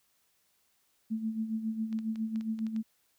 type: tone with tremolo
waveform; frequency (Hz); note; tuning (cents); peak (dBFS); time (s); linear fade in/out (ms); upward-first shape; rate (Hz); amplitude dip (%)
sine; 221.2; A3; +9; -28; 1.1-2.83; 20; sine; 7.3; 65
type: clicks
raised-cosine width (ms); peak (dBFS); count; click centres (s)
0.2; -34; 8; 1.928 / 1.989 / 2.158 / 2.359 / 2.41 / 2.59 / 2.667 / 2.763
effects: white hiss -72 dBFS RMS until 3.18 s